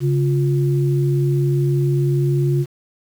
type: tone pair together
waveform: sine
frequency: 138.97 / 351.9 Hz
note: C#3 / F4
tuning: +5 / +13 cents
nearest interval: octave + major third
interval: 1608 cents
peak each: -15 / -22 dBFS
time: 0-2.66 s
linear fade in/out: 50 ms
effects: 7-bit